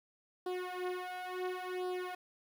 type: tone with flanger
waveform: sawtooth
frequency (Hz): 364.7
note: F#4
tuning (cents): -25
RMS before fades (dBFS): -39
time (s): 0.46-2.15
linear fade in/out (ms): 5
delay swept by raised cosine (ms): 0.22 to 4.22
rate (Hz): 0.71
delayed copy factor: +0.95
effects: low-pass 3000 Hz 12 dB/octave + 10-bit